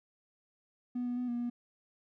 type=tone with pitch steps; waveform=triangle; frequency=246 / 244.2 / 248.1 / 239.4 / 240.7 Hz; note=B3 / B3 / B3 / A#3 / B3; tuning=-7 / -19 / +8 / +46 / -44 cents; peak=-29 dBFS; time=0.95-1.5 s; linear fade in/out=10 ms; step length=110 ms; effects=tanh soft clip ceiling -28 dBFS